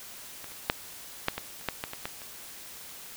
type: clicks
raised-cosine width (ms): 0.3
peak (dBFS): -25 / -30 / -6 / -8 / -16 / -30 / -11 / -15 / -20 / -16 / -28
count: 11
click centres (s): 0.443 / 0.518 / 0.699 / 1.284 / 1.38 / 1.613 / 1.687 / 1.839 / 1.934 / 2.055 / 2.218
effects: white hiss -45 dBFS RMS until 3.16 s